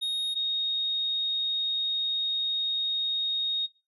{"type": "tone pair in turn", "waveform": ["triangle", "sine"], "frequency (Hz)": [3729, 3729], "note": ["A#7", "A#7"], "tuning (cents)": [0, 0], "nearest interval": "unison", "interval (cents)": 0, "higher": "neither", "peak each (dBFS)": -25, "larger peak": "neither", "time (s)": [[0.01, 0.35], [0.35, 3.67]], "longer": "second", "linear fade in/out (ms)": 20, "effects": ["noise-tail reverb RT60 0.3 s tail -22 dB re dry", "resampled to 32000 Hz"]}